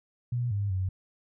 sine tone with pitch steps, 121.5 / 101.2 / 93.7 Hz, B2 / G#2 / F#2, -28 / -44 / +22 cents, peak -26 dBFS, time 0.32-0.89 s, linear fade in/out 5 ms, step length 190 ms, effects none

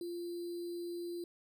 sine tone with sample-and-hold, 346.2 Hz, F4, 15 cents flat, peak -38 dBFS, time 0.01-1.24 s, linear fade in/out 2 ms, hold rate 4410 Hz, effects none

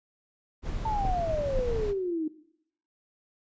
brown noise, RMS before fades -32 dBFS, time 0.62-1.94 s, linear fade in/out 50 ms
sine exponential sweep, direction down, 901 to 304.2 Hz, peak -27 dBFS, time 0.85-2.28 s, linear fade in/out 5 ms
clicks, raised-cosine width 2 ms, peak -22 dBFS, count 2, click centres 1.051 / 1.591 s
effects noise-tail reverb RT60 0.7 s tail -17 dB re dry + resampled to 16000 Hz

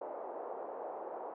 pink band-pass noise, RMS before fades -43 dBFS, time 0.01-1.34 s, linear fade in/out 5 ms, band 460 to 840 Hz, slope 24 dB/octave, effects none

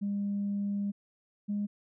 sine tone pair in turn, 201.8 / 205.2 Hz, G#3 / G#3, -49 / -21 cents, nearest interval unison, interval 28 cents, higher second, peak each -28 dBFS, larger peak neither, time 0.01-0.92 / 1.48-1.67 s, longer first, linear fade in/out 20 ms, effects tanh soft clip ceiling -25 dBFS

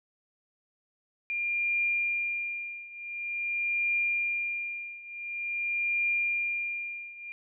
sine tone with tremolo, 2400 Hz, D7, 37 cents sharp, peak -24 dBFS, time 1.3-7.32 s, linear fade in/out 0 ms, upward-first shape triangle, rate 0.47 Hz, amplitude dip 90%, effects none

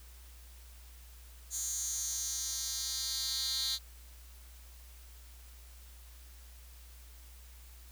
10% pulse tone with high-pass filter sweep, 264.6 Hz, C4, 20 cents sharp, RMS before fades -36 dBFS, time 1.5-3.79 s, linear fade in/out 50 ms, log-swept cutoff 7000 to 4100 Hz, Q 3.9, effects added 60 Hz sine -51 dBFS peak until 7.91 s + white hiss -59 dBFS RMS until 7.91 s

